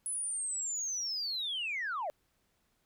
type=linear sweep; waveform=sine; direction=down; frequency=10240 to 554.4 Hz; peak=-32 dBFS; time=0.06-2.1 s; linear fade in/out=0 ms; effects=tanh soft clip ceiling -29 dBFS + pink hiss -75 dBFS RMS until 2.85 s